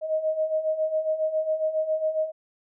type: beating tone pair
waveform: sine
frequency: 622.3 / 629.6 Hz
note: D#5 / D#5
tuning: 0 / +20 cents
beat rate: 7.3 Hz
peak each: -29 / -24 dBFS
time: 0.01-2.32 s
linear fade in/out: 50 ms
effects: none